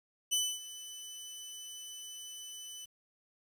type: tone with ADSR envelope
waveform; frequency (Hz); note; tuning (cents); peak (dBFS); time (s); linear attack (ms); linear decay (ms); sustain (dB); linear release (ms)
20% pulse; 2998; F#7; +22; -22; 0.31-2.86; 21; 260; -17; 15
effects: 10-bit